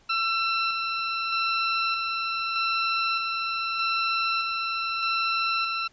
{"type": "tone with tremolo", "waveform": "20% pulse", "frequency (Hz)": 1343, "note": "E6", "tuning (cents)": 32, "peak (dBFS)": -18, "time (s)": [0.09, 5.88], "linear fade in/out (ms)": 10, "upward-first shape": "square", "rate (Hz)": 0.81, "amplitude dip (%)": 30, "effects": ["pink hiss -60 dBFS RMS until 5.92 s", "resampled to 16000 Hz"]}